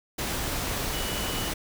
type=tone in noise; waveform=sine; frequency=2954 Hz; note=F#7; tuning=3 cents flat; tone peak=-37 dBFS; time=0.93-1.5 s; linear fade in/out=10 ms; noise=pink; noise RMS=-30 dBFS; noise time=0.18-1.54 s; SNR=-10 dB; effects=none